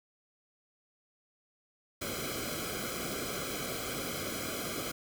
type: noise with comb filter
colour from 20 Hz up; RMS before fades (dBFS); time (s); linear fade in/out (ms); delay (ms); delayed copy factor
pink; -37; 2.01-4.92; 10; 1.1; -1
effects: none